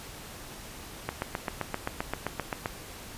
click train, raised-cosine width 0.5 ms, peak -14 dBFS, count 13, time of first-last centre 1.09-2.659 s, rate 7.65 Hz, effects pink hiss -44 dBFS RMS until 3.17 s + resampled to 32000 Hz

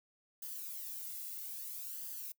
violet noise with flanger, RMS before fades -44 dBFS, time 0.42-2.32 s, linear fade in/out 5 ms, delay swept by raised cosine 0.63 to 1.48 ms, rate 0.61 Hz, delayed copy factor +0.6, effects noise-tail reverb RT60 0.1 s tail -23 dB re dry

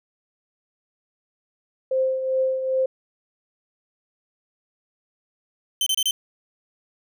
sine tone with tremolo, 523.3 Hz, C5, in tune, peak -17 dBFS, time 1.91-2.86 s, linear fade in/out 5 ms, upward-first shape triangle, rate 2.5 Hz, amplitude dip 60%
sawtooth tone bursts, 3085 Hz, G7, 28 cents flat, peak -16 dBFS, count 4, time 5.81-6.11 s, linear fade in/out 2 ms, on 54 ms, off 28 ms
effects none

